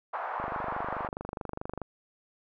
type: band-pass noise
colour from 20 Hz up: white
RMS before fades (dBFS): -35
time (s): 0.13-1.08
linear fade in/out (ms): 10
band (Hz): 670 to 1200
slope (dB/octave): 24
type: click train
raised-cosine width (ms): 1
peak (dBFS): -21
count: 36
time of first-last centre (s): 0.4-1.817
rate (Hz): 24.7
effects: none